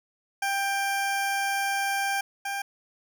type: tone pair in turn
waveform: 20% pulse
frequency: 791 / 795.2 Hz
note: G5 / G5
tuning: +15 / +25 cents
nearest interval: unison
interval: 10 cents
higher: second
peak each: -20 / -24 dBFS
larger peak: first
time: 0.42-2.21 / 2.45-2.62 s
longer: first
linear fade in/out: 5 ms
effects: none